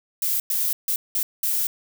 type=noise bursts at uneven times; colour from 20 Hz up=violet; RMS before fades=-23 dBFS; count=5; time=0.22-0.4 / 0.5-0.73 / 0.88-0.96 / 1.15-1.23 / 1.43-1.67 s; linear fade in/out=2 ms; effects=none